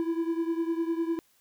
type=beating tone pair; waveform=triangle; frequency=329.6 / 339.5 Hz; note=E4 / F4; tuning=0 / -49 cents; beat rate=9.9 Hz; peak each=-26 / -30 dBFS; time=0-1.19 s; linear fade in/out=0 ms; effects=white hiss -66 dBFS RMS until 1.4 s